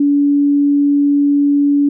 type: tone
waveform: sine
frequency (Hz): 286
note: D4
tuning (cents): -46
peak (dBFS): -9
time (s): 0-1.89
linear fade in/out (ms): 5
effects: none